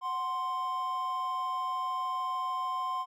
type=tone pair together; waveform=triangle; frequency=740 / 1046.5 Hz; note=F#5 / C6; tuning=0 / 0 cents; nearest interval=tritone; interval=600 cents; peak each=-37 / -29 dBFS; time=0.01-3.06 s; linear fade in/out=50 ms; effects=none